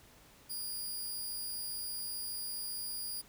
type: tone with amplitude modulation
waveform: 10% pulse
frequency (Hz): 4849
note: D#8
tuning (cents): -45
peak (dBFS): -29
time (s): 0.49-3.22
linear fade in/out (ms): 20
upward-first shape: sine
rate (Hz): 227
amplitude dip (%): 40
effects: pink hiss -60 dBFS RMS until 3.28 s